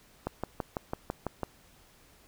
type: click train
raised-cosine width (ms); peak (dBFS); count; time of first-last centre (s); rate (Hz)
1; -17; 8; 0.27-1.433; 6.02
effects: pink hiss -60 dBFS RMS until 2.27 s